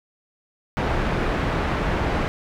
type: low-pass noise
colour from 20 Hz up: pink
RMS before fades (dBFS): -23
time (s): 0.77-2.28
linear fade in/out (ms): 0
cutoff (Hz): 1900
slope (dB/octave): 12
effects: none